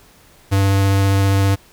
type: tone with vibrato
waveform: square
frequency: 98 Hz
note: G2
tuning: in tune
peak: -13 dBFS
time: 0.51-1.56 s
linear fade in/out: 20 ms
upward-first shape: triangle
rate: 15 Hz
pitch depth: 11 cents each way
effects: pink hiss -49 dBFS RMS until 1.72 s